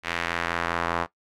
sawtooth tone with band-pass filter sweep, 85 Hz, F2, 46 cents flat, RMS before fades -28 dBFS, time 0.03-1.07 s, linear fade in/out 50 ms, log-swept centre 2200 to 1100 Hz, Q 1.4, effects noise-tail reverb RT60 0.1 s tail -17 dB re dry

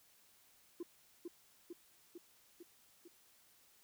sine tone with echo, 345 Hz, F4, 21 cents flat, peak -38 dBFS, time 0.8-0.83 s, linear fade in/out 5 ms, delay 450 ms, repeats 5, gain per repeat -3 dB, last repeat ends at 3.08 s, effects tanh soft clip ceiling -39 dBFS + white hiss -68 dBFS RMS until 3.83 s

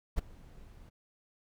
brown noise with ADSR envelope, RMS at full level -29 dBFS, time 0.16-0.9 s, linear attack 26 ms, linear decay 12 ms, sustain -23 dB, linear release 17 ms, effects none

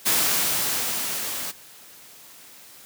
white noise with level ramp, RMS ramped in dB -20 to -31 dBFS, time 0.05-1.52 s, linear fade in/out 20 ms, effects white hiss -47 dBFS RMS until 2.85 s + high-pass 100 Hz 12 dB/octave

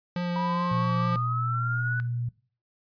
square tone with vibrato, 175.8 Hz, F3, 12 cents sharp, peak -27 dBFS, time 0.16-1.16 s, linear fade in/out 2 ms, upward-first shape triangle, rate 4.7 Hz, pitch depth 14 cents each way
sine linear sweep, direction up, 956 to 1493 Hz, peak -28 dBFS, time 0.36-2 s, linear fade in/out 0 ms
sine tone, 120 Hz, B2, 49 cents flat, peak -27 dBFS, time 0.71-2.29 s, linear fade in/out 5 ms
effects noise-tail reverb RT60 0.4 s tail -19 dB re dry + resampled to 11025 Hz

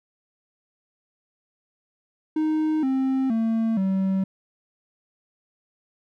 triangle tone with pitch steps, 311.1 / 264.6 / 225.1 / 191.5 Hz, D#4 / C4 / A3 / G3, 0 / +20 / +40 / -40 cents, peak -18 dBFS, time 2.36-4.24 s, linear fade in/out 5 ms, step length 470 ms, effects none

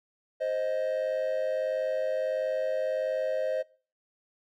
triangle tone pair together, 523.3 / 624.8 Hz, C5 / D#5, 0 / +7 cents, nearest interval minor third, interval 307 cents, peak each -27 dBFS, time 0.4-3.63 s, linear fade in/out 20 ms, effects noise-tail reverb RT60 0.4 s tail -23 dB re dry + tanh soft clip ceiling -19 dBFS

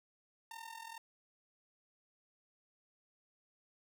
sawtooth tone with amplitude modulation, 910 Hz, A#5, 42 cents flat, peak -40 dBFS, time 0.51-0.98 s, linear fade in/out 2 ms, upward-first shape sine, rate 41.7 Hz, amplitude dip 75%, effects none

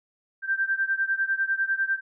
sine beating tone pair, 1568 / 1578 Hz, G6 / G6, 0 / +11 cents, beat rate 10 Hz, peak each -25 / -27 dBFS, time 0.42-2.01 s, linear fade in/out 50 ms, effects none

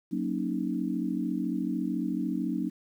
sine chord, D# minor seventh, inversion first, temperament equal, 185 / 233.1 / 277.2 / 311.1 Hz, F#3 / A#3 / C#4 / D#4, 0 / 0 / 0 / 0 cents, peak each -33 dBFS, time 0.11-2.7 s, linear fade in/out 20 ms, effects 10-bit

